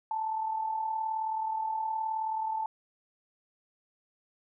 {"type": "tone with amplitude modulation", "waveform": "sine", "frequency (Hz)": 880, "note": "A5", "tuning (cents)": 0, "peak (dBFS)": -27, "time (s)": [0.11, 2.66], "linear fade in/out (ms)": 2, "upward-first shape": "sine", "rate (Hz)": 39, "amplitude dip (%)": 50, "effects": []}